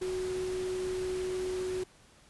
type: tone in noise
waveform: sine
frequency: 370 Hz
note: F#4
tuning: in tune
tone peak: -31 dBFS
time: 0.01-1.84 s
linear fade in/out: 10 ms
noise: pink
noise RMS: -44 dBFS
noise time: 0.01-1.84 s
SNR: +10 dB
effects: pink hiss -60 dBFS RMS until 2.29 s + resampled to 24000 Hz